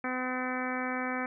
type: harmonic tone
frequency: 254.3 Hz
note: C4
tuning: 49 cents flat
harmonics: 1 / 2 / 3 / 4 / 5 / 6 / 7 / 8 / 9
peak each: -35 / -39 / -39 / -42 / -39 / -40 / -40 / -43 / -41 dBFS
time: 0.04-1.26 s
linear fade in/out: 2 ms
effects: none